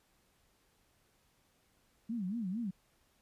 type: tone with vibrato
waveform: sine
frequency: 207.7 Hz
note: G#3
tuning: in tune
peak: -34 dBFS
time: 2.09-2.71 s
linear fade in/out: 10 ms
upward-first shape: sine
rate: 4.4 Hz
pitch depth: 250 cents each way
effects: pink hiss -72 dBFS RMS until 3.21 s + resampled to 32000 Hz